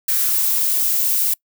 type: noise with high-pass filter sweep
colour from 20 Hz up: violet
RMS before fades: -18 dBFS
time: 0.08-1.34 s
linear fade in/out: 5 ms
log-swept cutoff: 1600 to 240 Hz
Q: 2.9
effects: noise-tail reverb RT60 0.1 s tail -25 dB re dry